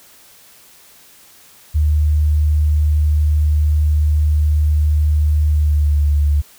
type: tone with pitch glide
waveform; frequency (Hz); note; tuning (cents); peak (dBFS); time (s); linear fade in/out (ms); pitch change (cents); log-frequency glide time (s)
sine; 75.6 to 73.19; D#2 to D2; -49 to -5; -11; 1.74-6.42; 20; -56; 5.49-6.05
effects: white hiss -46 dBFS RMS until 6.58 s